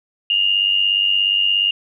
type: tone pair together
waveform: sine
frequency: 2808 / 2905 Hz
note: F7 / F#7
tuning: +9 / -32 cents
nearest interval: minor second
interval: 59 cents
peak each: -15 / -20 dBFS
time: 0.3-1.71 s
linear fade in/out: 2 ms
effects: none